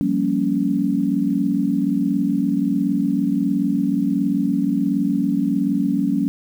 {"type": "chord", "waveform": "sine", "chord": "G half-diminished seventh", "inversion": "third", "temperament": "equal with one note detuned", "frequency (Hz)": [174.61, 196, 233.1, 279.9], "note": ["F3", "G3", "Bb3", "Db4"], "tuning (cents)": [0, 0, 0, 17], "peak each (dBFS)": [-26, -22, -23, -20], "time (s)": [0.01, 6.28], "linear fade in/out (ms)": 0, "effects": ["8-bit"]}